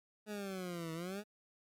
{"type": "exponential two-way sweep", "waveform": "20% pulse", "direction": "down then up", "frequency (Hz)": [214.1, 160, 214.1], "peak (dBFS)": -35, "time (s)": [0.26, 1.24], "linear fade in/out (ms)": 50, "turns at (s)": 0.93, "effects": ["MP3 96 kbps"]}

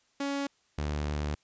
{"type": "tone pair in turn", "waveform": "sawtooth", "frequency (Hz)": [280, 74.16], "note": ["C#4", "D2"], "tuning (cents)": [18, 17], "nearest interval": "octave + major seventh", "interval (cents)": 2301, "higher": "first", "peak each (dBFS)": -26, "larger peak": "neither", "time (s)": [[0.2, 0.47], [0.78, 1.35]], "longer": "second", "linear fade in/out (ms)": 5, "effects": ["white hiss -69 dBFS RMS until 1.43 s", "resampled to 16000 Hz"]}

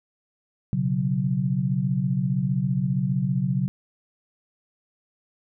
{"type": "chord", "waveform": "sine", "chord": "B suspended second", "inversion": "none", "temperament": "equal", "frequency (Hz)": [123.47, 138.59, 185], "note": ["B2", "C#3", "F#3"], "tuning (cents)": [0, 0, 0], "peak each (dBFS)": [-28, -24, -25], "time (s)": [0.73, 3.68], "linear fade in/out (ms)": 0, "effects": []}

